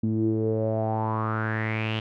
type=tone with low-pass filter sweep; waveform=sawtooth; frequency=110 Hz; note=A2; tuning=in tune; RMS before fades=-26 dBFS; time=0.03-2 s; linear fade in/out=5 ms; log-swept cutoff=250 to 3100 Hz; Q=6.5; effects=none